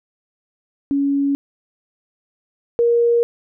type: tone pair in turn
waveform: sine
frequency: 280.1 / 471.1 Hz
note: C#4 / A#4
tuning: +18 / +18 cents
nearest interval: major sixth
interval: 900 cents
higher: second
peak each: -15 / -12 dBFS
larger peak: second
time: 0.91-1.35 / 2.79-3.23 s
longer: neither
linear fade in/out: 0 ms
effects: none